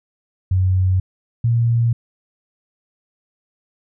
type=tone pair in turn; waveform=sine; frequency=93 / 117.17 Hz; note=F#2 / A#2; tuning=+9 / +9 cents; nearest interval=major third; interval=400 cents; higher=second; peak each=-13 dBFS; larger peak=neither; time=0.51-1 / 1.44-1.93 s; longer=neither; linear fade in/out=5 ms; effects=none